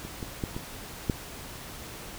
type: clicks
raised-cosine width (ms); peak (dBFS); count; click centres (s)
3; -25 / -22 / -16 / -21 / -11; 5; 0.05 / 0.228 / 0.438 / 0.565 / 1.098
effects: pink hiss -42 dBFS RMS until 2.18 s